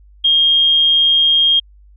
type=tone; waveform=sine; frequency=3231 Hz; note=G#7; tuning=48 cents flat; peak=-9 dBFS; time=0.24-1.6 s; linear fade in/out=10 ms; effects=added 50 Hz sine -42 dBFS peak until 1.96 s